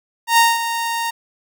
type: tone with ADSR envelope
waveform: sawtooth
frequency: 926 Hz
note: A#5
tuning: 12 cents flat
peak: -5 dBFS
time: 0.27-1.11 s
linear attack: 110 ms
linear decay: 200 ms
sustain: -11 dB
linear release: 14 ms
effects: none

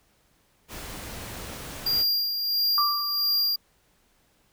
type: noise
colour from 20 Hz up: pink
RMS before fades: -38 dBFS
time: 0.68-2.05 s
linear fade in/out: 50 ms
type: tone with tremolo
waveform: square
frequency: 4785 Hz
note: D8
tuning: 32 cents sharp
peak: -21 dBFS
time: 1.86-3.56 s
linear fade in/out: 5 ms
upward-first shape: sine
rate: 1.5 Hz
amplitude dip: 50%
type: tone with exponential decay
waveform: sine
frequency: 1174.7 Hz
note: D6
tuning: in tune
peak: -20 dBFS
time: 2.78-3.57 s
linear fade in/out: 1 ms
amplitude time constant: 170 ms
effects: pink hiss -65 dBFS RMS until 4.52 s

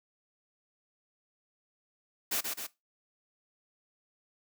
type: noise with echo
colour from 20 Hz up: white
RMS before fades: -31 dBFS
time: 2.31-2.41 s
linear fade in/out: 10 ms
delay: 130 ms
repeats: 2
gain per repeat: -4 dB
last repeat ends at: 2.67 s
effects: noise-tail reverb RT60 0.2 s tail -18 dB re dry + high-pass 200 Hz 12 dB/octave

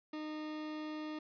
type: tone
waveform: 40% pulse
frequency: 306.9 Hz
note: D#4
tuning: 24 cents flat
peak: -39 dBFS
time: 0.13-1.19 s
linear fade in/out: 5 ms
effects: resampled to 11025 Hz + 12-bit

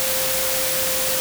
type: tone in noise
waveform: sine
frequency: 523.3 Hz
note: C5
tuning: in tune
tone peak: -27 dBFS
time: 0-1.2 s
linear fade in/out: 0 ms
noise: white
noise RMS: -22 dBFS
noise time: 0-1.2 s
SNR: -8 dB
effects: none

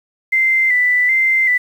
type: tone with vibrato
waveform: sine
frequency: 2032 Hz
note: B6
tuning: 49 cents sharp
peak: -11 dBFS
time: 0.32-1.58 s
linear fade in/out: 10 ms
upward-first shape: square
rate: 1.3 Hz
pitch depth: 42 cents each way
effects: 7-bit

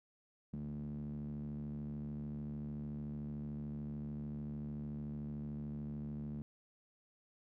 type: tone with band-pass filter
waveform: sawtooth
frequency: 73.5 Hz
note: D2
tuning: 2 cents sharp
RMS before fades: -43 dBFS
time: 0.53-6.42 s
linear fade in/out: 0 ms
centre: 190 Hz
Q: 9.6
effects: none

